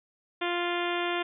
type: harmonic tone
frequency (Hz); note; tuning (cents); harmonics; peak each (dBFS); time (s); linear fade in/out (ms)
349.2; F4; 0; 1 / 2 / 3 / 4 / 5 / 6 / 7 / 8 / 9 / 10; -31 / -34 / -36 / -37 / -38 / -39 / -39 / -40 / -41 / -41; 0.41-1.23; 10
effects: none